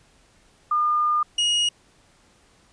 sine / 40% pulse tone pair in turn, 1211 / 2880 Hz, D#6 / F#7, -47 / -47 cents, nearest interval octave + minor third, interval 1500 cents, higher second, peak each -18 dBFS, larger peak neither, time 0.71-1.23 / 1.38-1.69 s, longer first, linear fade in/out 5 ms, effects pink hiss -58 dBFS RMS until 2.72 s + resampled to 22050 Hz

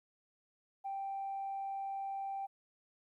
sine tone, 784 Hz, G5, in tune, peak -36 dBFS, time 0.84-2.47 s, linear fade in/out 20 ms, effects tanh soft clip ceiling -33 dBFS + 13-bit

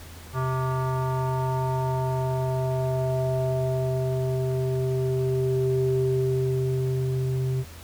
square tone with low-pass filter sweep, 130 Hz, C3, 11 cents flat, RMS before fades -25 dBFS, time 0.33-7.65 s, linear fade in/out 50 ms, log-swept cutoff 1200 to 280 Hz, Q 4.1, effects added 83 Hz sine -42 dBFS peak until 7.83 s + pink hiss -46 dBFS RMS until 7.83 s

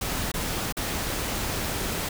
pink noise with dropouts, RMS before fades -29 dBFS, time 0.01-2.09 s, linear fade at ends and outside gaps 5 ms, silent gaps 0.318-0.339 / 0.725-0.768 s, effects none

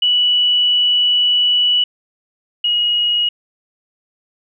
sine tone pair in turn, 2950 / 2894 Hz, F#7 / F#7, -6 / -39 cents, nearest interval unison, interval 33 cents, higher first, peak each -11 / -13 dBFS, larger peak first, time 0.02-1.84 / 2.64-3.29 s, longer first, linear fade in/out 5 ms, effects none

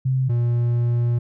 sine / triangle tone pair in turn, 130.81 / 119.39 Hz, C3 / A#2, 0 / +42 cents, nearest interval major second, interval 158 cents, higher first, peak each -17 / -15 dBFS, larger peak second, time 0.05-0.29 / 0.29-1.19 s, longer second, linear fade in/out 10 ms, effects none

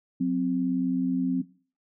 sine tone pair together, 182.54 / 261.6 Hz, F#3 / C4, -23 / 0 cents, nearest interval tritone, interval 623 cents, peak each -27 / -24 dBFS, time 0.2-1.42 s, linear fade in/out 10 ms, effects noise-tail reverb RT60 0.4 s tail -18 dB re dry

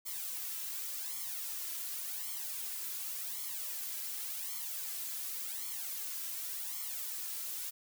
blue noise with flanger, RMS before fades -40 dBFS, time 0.05-7.71 s, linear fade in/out 20 ms, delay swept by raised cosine 0.92 to 3.02 ms, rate 0.89 Hz, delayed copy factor +0.9, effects none

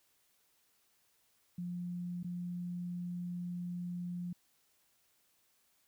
sine tone with dropouts, 176.4 Hz, F3, 18 cents sharp, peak -37 dBFS, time 1.58-4.33 s, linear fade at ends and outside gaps 5 ms, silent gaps 2.231-2.244 s, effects white hiss -73 dBFS RMS until 5.87 s

